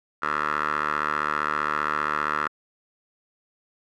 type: tone with band-pass filter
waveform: 10% pulse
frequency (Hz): 75.2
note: D2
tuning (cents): +42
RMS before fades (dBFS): -26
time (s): 0.22-2.48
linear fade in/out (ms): 10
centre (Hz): 1400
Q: 7.7
effects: none